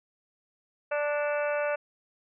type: harmonic tone with a mistuned harmonic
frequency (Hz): 293.7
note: D4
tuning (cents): 0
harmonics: 2 / 3 / 4 / 5 / 6 / 7 / 8 / 9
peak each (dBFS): -27 / -38 / -39 / -35 / -42 / -47 / -42 / -40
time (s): 0.91-1.76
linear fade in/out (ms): 10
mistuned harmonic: 8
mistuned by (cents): -34
effects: none